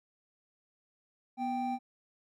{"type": "tone pair together", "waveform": "triangle", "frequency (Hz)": [246, 784], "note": ["B3", "G5"], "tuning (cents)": [-7, 0], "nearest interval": "octave + minor sixth", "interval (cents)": 2007, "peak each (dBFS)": [-33, -31], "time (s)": [1.37, 1.79], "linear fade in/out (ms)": 50, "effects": []}